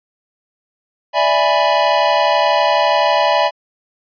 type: chord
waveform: square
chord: E dominant seventh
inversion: third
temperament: equal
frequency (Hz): 587.3 / 659.3 / 830.6 / 987.8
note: D5 / E5 / G#5 / B5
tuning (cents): 0 / 0 / 0 / 0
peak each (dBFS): -18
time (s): 1.13-3.51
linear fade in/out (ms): 50
effects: resampled to 11025 Hz